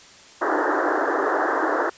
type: band-pass noise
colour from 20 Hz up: pink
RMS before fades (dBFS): -22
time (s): 0.41-1.9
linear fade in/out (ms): 10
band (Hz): 290 to 1800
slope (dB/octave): 96
effects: white hiss -47 dBFS RMS until 1.97 s + resampled to 16000 Hz